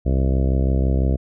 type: harmonic tone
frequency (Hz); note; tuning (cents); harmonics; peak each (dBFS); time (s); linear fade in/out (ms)
66; C2; +16; 1 / 2 / 3 / 4 / 5 / 6 / 7 / 8 / 9 / 10; -17 / -23 / -27 / -29 / -31 / -33 / -34 / -35 / -36 / -37; 0.05-1.17; 20
effects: none